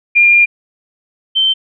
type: tone pair in turn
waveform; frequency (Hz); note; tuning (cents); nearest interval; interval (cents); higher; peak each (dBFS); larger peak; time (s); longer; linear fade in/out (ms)
sine; 2404 / 3106; D7 / G7; +40 / -17; major third; 443; second; -5 / -9; first; 0.15-0.46 / 1.35-1.54; first; 20
effects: none